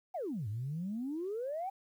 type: exponential two-way sweep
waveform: sine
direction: down then up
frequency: 797 to 99.3 to 797 Hz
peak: -34 dBFS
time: 0.14-1.7 s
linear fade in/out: 10 ms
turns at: 0.48 s
effects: tanh soft clip ceiling -30 dBFS + 11-bit